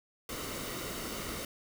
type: noise with comb filter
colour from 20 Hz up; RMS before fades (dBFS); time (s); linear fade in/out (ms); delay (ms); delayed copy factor
pink; -39; 0.29-1.45; 2; 1.2; -0.5
effects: none